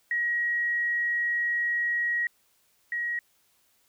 sine tone pair in turn, 1900 / 1900 Hz, A#6 / A#6, +33 / +33 cents, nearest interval unison, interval 0 cents, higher neither, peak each -24 / -27 dBFS, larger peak first, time 0.11-2.27 / 2.92-3.19 s, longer first, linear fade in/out 2 ms, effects white hiss -67 dBFS RMS until 3.88 s

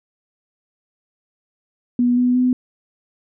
sine tone with pitch steps, 244.1 / 247.8 / 251.5 Hz, B3 / B3 / B3, -20 / +6 / +32 cents, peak -13 dBFS, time 1.99-2.53 s, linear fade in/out 2 ms, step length 180 ms, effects none

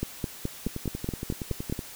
two click trains, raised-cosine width 3 ms, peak -15 / -19 dBFS, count 9 / 13, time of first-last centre 0.03-1.725 / 0.67-1.791 s, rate 4.72 / 10.7 Hz, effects white hiss -44 dBFS RMS until 1.95 s

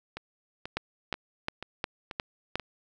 two click trains, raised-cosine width 0.3 ms, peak -21 / -13 dBFS, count 6 / 6, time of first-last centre 0.17-2.597 / 0.77-2.556 s, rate 2.06 / 2.8 Hz, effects none

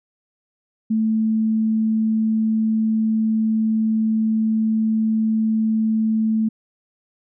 sine tone, 220.1 Hz, A3, 1 cent sharp, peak -16 dBFS, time 0.9-6.49 s, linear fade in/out 10 ms, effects none

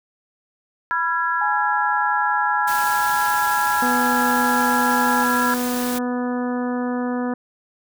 sine chord, F diminished, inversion second, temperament equal with one note detuned, 987.8 / 1362.6 / 1661.2 Hz, Cb6 / F6 / Ab6, 0 / -43 / 0 cents, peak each -23 dBFS, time 0.91-5.54 s, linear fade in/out 0 ms
sine tone, 837 Hz, G#5, 13 cents sharp, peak -22 dBFS, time 1.41-5.24 s, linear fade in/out 5 ms
white noise, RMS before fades -30 dBFS, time 2.67-5.99 s, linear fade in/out 10 ms
harmonic tone, 246.9 Hz, B3, in tune, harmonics 1 / 2 / 3 / 4 / 5 / 6 / 7, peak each -22 / -28 / -32 / -34 / -36 / -38 / -39 dBFS, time 3.82-7.34 s, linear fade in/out 5 ms
effects none

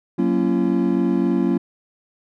triangle chord, Gb major seventh, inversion none, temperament equal with one note detuned, 185 / 233.1 / 277.2 / 340.5 Hz, Gb3 / Bb3 / Db4 / F4, 0 / 0 / 0 / -44 cents, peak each -20 dBFS, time 0.18-1.58 s, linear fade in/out 10 ms, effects none

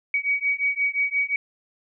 sine beating tone pair, 2258 / 2263.7 Hz, C#7 / C#7, +31 / +36 cents, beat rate 5.7 Hz, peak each -24 dBFS, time 0.14-1.36 s, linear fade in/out 2 ms, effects none

